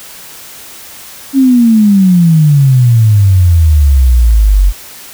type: exponential sweep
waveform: sine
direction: down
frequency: 276.3 to 44.69 Hz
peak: -3 dBFS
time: 1.33-4.73 s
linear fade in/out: 50 ms
effects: white hiss -31 dBFS RMS until 5.13 s